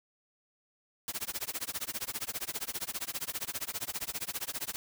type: noise with tremolo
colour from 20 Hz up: white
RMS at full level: -34 dBFS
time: 1.08-4.76 s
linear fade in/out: 0 ms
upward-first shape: sine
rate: 15 Hz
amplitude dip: 100%
effects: none